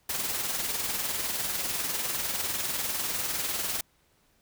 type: noise with tremolo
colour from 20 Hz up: white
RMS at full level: -29 dBFS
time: 0.09-3.81 s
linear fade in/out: 5 ms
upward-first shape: sine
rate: 20 Hz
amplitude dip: 45%
effects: pink hiss -67 dBFS RMS until 4.41 s